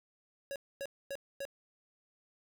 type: tone bursts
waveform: square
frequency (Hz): 554.4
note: C#5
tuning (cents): 0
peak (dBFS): -38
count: 4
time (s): 0.51-1.452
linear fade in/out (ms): 0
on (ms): 48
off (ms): 250
effects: none